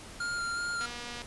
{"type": "tone with vibrato", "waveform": "square", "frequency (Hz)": 1399, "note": "F6", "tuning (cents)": 3, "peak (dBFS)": -32, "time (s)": [0.2, 0.86], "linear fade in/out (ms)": 5, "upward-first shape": "square", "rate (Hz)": 2.7, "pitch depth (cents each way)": 12}
{"type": "click train", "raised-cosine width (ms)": 0.2, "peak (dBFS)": -24, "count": 99, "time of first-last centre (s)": [0.81, 1.218], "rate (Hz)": 240}
{"effects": ["pink hiss -47 dBFS RMS until 1.26 s", "resampled to 24000 Hz"]}